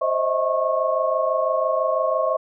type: tone cluster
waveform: sine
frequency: 527 / 621 / 647 / 1093 Hz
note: C5 / D#5 / E5 / C#6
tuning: +12 / -3 / -32 / -25 cents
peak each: -24 dBFS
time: 0.01-2.37 s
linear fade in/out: 10 ms
effects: none